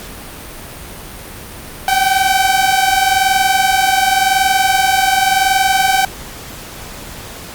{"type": "tone pair together", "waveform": "sawtooth", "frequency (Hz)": [759.1, 780], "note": ["F#5", "G5"], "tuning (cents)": [44, -9], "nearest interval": "unison", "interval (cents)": 47, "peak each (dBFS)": -10, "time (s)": [1.88, 6.05], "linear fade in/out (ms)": 2, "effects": ["pink hiss -31 dBFS RMS until 7.54 s", "Opus 48 kbps"]}